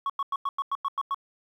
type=tone bursts; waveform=sine; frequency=1108.7 Hz; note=C#6; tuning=in tune; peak=-22 dBFS; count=9; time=0.06-1.145 s; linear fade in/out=2 ms; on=37 ms; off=94 ms; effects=tanh soft clip ceiling -24 dBFS + 10-bit

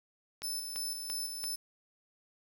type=click train; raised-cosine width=0.2 ms; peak=-25 dBFS; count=4; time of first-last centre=0.42-1.44 s; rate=2.94 Hz
type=tone with tremolo; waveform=20% pulse; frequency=5274 Hz; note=E8; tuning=in tune; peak=-29 dBFS; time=0.43-1.56 s; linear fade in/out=10 ms; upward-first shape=square; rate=3 Hz; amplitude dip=40%
effects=10-bit

